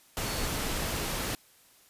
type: tone in noise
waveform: sine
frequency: 4420 Hz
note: C#8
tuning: 6 cents flat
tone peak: -42 dBFS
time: 0.25-0.46 s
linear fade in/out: 0 ms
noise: pink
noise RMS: -32 dBFS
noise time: 0.17-1.35 s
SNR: -13 dB
effects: white hiss -60 dBFS RMS until 1.89 s + resampled to 32000 Hz